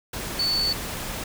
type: tone in noise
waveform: sine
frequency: 4474 Hz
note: C#8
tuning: 15 cents sharp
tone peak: -21 dBFS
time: 0.39-0.73 s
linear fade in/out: 5 ms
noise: pink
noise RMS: -32 dBFS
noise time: 0.13-1.24 s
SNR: +8 dB
effects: none